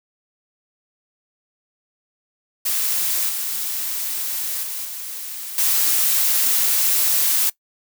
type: noise with level steps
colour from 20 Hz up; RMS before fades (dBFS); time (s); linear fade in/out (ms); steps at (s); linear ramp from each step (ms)
blue; -21 / -25 / -28 / -31 / -18; 2.65-7.5; 10; 3.29 / 4.63 / 4.85 / 5.58; 2
effects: noise-tail reverb RT60 0.1 s tail -20 dB re dry